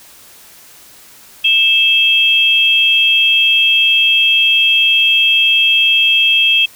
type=tone pair together; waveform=sine; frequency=2637 / 3232 Hz; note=E7 / G#7; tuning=0 / -48 cents; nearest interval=major third; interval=352 cents; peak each=-11 dBFS; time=1.44-6.66 s; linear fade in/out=10 ms; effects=white hiss -41 dBFS RMS until 6.75 s